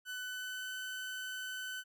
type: tone with pitch glide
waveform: 30% pulse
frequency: 1499 to 1512 Hz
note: F#6 to F#6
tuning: +22 to +37 cents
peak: -37 dBFS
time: 0.05-1.84 s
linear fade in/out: 50 ms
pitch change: +15 cents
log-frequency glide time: 0.22-0.72 s
effects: none